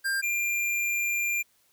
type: tone pair in turn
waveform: square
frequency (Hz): 1595 / 2390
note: G6 / D7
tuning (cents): +30 / +30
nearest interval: perfect fifth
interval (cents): 700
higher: second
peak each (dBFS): -26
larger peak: neither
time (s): 0.04-0.22 / 0.22-1.43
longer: second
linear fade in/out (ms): 20
effects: white hiss -66 dBFS RMS until 1.72 s